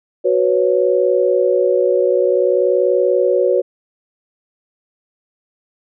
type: chord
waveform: sine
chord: F# suspended fourth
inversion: none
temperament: equal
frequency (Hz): 370 / 493.9 / 554.4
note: F#4 / B4 / C#5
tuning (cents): 0 / 0 / 0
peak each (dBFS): -16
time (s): 0.24-3.62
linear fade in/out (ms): 20
effects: none